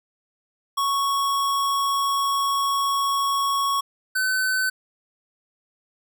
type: tone pair in turn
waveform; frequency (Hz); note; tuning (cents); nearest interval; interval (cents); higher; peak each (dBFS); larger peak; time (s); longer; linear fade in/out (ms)
square; 1108.7 / 1519; C#6 / F#6; 0 / +45; perfect fourth; 545; second; -21; neither; 0.77-3.81 / 4.15-4.7; first; 10
effects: none